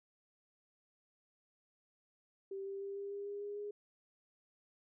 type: tone with pitch steps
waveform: sine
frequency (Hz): 390 / 393.2 / 396.4 / 399.6 / 402.8 / 406.1 / 409.4 / 412.7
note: G4 / G4 / G4 / G4 / G4 / G#4 / G#4 / G#4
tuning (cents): -9 / +5 / +19 / +33 / +47 / -39 / -25 / -11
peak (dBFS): -40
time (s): 2.51-3.71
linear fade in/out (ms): 5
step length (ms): 150
effects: none